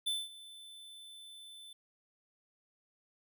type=tone with ADSR envelope; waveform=square; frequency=3522 Hz; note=A7; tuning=1 cent sharp; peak=-31 dBFS; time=0.06-1.73 s; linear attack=14 ms; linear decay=210 ms; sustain=-19 dB; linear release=4 ms; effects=none